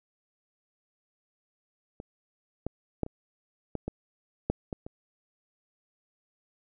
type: clicks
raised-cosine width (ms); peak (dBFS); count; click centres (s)
2; -26 / -18 / -14 / -26 / -18 / -19 / -12 / -20 / -26; 9; 2.001 / 2.666 / 3.033 / 3.064 / 3.753 / 3.88 / 4.5 / 4.728 / 4.865
effects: none